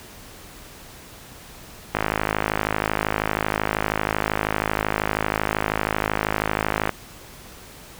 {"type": "click train", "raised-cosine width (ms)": 0.5, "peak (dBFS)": -5, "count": 262, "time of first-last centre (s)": [1.95, 6.893], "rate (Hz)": 52.8, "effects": ["pink hiss -43 dBFS RMS until 7.99 s"]}